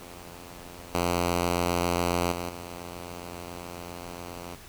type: tone with level steps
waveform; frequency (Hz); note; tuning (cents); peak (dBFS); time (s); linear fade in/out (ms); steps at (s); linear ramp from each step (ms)
5% pulse; 87.31; F2; 0; -33 / -13 / -20 / -27; 0-4.56; 20; 0.94 / 2.32 / 2.49; 5
effects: pink hiss -48 dBFS RMS until 4.68 s